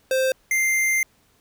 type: tone pair in turn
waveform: square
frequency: 523.3 / 2093 Hz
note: C5 / C7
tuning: 0 / 0 cents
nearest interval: 2 octaves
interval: 2400 cents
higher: second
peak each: -19 dBFS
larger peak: neither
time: 0.11-0.32 / 0.51-1.03 s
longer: second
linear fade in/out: 2 ms
effects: pink hiss -61 dBFS RMS until 1.4 s